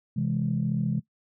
sine chord, C augmented, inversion none, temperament equal, 130.81 / 164.81 / 207.7 Hz, C3 / E3 / G#3, 0 / 0 / 0 cents, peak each -28 dBFS, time 0.16-1 s, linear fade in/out 10 ms, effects noise-tail reverb RT60 0.1 s tail -17 dB re dry + tanh soft clip ceiling -15 dBFS

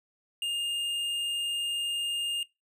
triangle tone with tanh clipping, 2822 Hz, F7, 17 cents sharp, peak -30 dBFS, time 0.42-2.43 s, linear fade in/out 2 ms, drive 14 dB, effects noise-tail reverb RT60 0.2 s tail -20 dB re dry

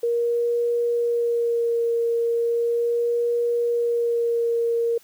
sine tone with vibrato, 470.1 Hz, A#4, 15 cents sharp, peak -19 dBFS, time 0.03-4.98 s, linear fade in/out 5 ms, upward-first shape sine, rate 0.37 Hz, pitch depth 16 cents each way, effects white hiss -54 dBFS RMS until 5.03 s + high-pass 100 Hz 12 dB/octave

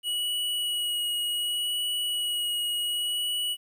square tone with vibrato, 2917 Hz, F#7, 25 cents flat, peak -27 dBFS, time 0.03-3.57 s, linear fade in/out 50 ms, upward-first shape sine, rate 0.67 Hz, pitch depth 13 cents each way, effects 11-bit

